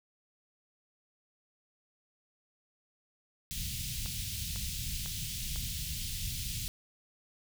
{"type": "band-stop noise", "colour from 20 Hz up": "pink", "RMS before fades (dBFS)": -37, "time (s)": [3.51, 6.68], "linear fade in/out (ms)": 0, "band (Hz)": [160, 2900], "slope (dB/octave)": 24}
{"type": "click train", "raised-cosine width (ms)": 0.3, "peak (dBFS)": -29, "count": 4, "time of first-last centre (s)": [4.06, 5.56], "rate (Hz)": 2}
{"effects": []}